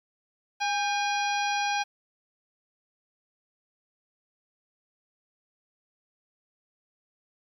harmonic tone with a mistuned harmonic, 818 Hz, G#5, 26 cents flat, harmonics 1 / 2 / 3 / 4 / 5 / 6 / 7, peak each -27 / -33 / -33 / -38 / -39 / -41 / -39 dBFS, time 0.6-1.84 s, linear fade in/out 20 ms, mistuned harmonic 2, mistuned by -65 cents, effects 10-bit

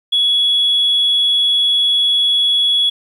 sine tone, 3370 Hz, G#7, 25 cents sharp, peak -10 dBFS, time 0.12-2.9 s, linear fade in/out 10 ms, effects tanh soft clip ceiling -7 dBFS + 8-bit

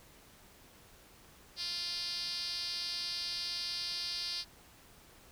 5% pulse tone with band-pass filter, 349.2 Hz, F4, in tune, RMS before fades -38 dBFS, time 1.56-4.45 s, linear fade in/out 50 ms, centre 4800 Hz, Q 5.4, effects pink hiss -59 dBFS RMS until 5.31 s

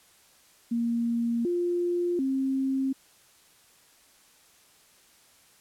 sine tone with pitch steps, 234 / 350.4 / 267.2 Hz, A#3 / F4 / C4, +7 / +6 / +36 cents, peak -24 dBFS, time 0.71-2.93 s, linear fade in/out 10 ms, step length 740 ms, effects white hiss -59 dBFS RMS until 5.6 s + low-pass 12000 Hz 12 dB/octave

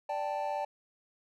triangle chord, D suspended fourth, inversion none, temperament equal, 587.3 / 784 / 880 Hz, D5 / G5 / A5, 0 / 0 / 0 cents, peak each -34 dBFS, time 0.09-0.65 s, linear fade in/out 5 ms, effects none

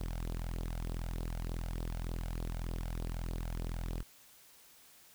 sawtooth tone with flanger, 41.83 Hz, E1, 26 cents sharp, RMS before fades -38 dBFS, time 0-4.03 s, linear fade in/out 10 ms, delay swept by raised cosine 0.21 to 1.41 ms, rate 3.3 Hz, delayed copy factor +0.65, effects white hiss -60 dBFS RMS until 5.14 s

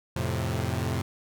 sawtooth chord, F major, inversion none, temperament equal, 87.31 / 110 / 130.81 Hz, F2 / A2 / C3, 0 / 0 / 0 cents, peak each -27 dBFS, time 0.16-1.02 s, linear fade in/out 5 ms, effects none

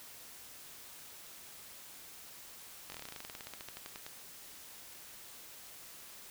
slowing click train, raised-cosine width 0.2 ms, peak -27 dBFS, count 23, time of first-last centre 2.9-4.065 s, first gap 21 ms, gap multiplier 1.08, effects white hiss -52 dBFS RMS until 6.3 s

